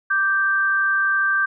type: tone pair together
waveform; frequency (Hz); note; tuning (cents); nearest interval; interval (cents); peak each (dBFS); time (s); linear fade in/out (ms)
sine; 1174.7 / 1568; D6 / G6; 0 / 0; perfect fourth; 500; -24 / -17; 0.1-1.46; 10
effects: none